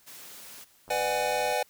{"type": "high-pass noise", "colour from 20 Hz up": "white", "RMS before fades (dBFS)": -46, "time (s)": [0.06, 0.65], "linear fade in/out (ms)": 20, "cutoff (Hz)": 120, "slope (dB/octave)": 12}
{"type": "click train", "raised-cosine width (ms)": 1, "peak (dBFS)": -35, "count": 62, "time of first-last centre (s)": [0.88, 1.524], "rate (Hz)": 94.7}
{"type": "chord", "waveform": "square", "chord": "G# half-diminished seventh", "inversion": "first", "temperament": "just", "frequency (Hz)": [498.4, 598, 747.5, 830.6], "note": ["B4", "D5", "F#5", "G#5"], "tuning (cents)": [16, 31, 17, 0], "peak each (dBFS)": -32, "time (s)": [0.9, 1.63], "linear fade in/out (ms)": 5}
{"effects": ["white hiss -61 dBFS RMS until 1.69 s"]}